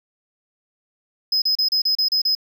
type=tone bursts; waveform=triangle; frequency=5070 Hz; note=D#8; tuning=32 cents sharp; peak=-15 dBFS; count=8; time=1.32-2.351 s; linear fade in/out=5 ms; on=100 ms; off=33 ms; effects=none